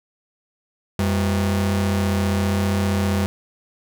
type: ring-modulated tone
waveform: 45% pulse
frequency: 145.1 Hz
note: D3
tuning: 21 cents flat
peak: -15 dBFS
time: 0.99-3.26 s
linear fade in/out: 0 ms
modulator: 55 Hz
effects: none